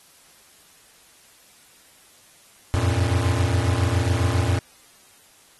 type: tone cluster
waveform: square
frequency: 86.7 / 94 / 115.1 Hz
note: F2 / F#2 / A#2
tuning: -12 / +28 / -22 cents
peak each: -24 dBFS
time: 2.74-4.59 s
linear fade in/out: 0 ms
effects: white hiss -53 dBFS RMS until 5.59 s + AAC 32 kbps